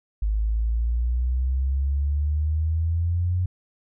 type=exponential sweep; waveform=sine; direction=up; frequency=51.7 to 91.3 Hz; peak=-20 dBFS; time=0.22-3.46 s; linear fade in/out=5 ms; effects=none